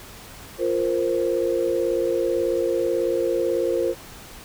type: chord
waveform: sine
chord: F suspended fourth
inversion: none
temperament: just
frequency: 349.2 / 465.6 / 523.8 Hz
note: F4 / Bb4 / C5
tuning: 0 / -2 / +2 cents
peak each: -24 dBFS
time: 0.58-3.95 s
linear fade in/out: 50 ms
effects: pink hiss -42 dBFS RMS until 4.44 s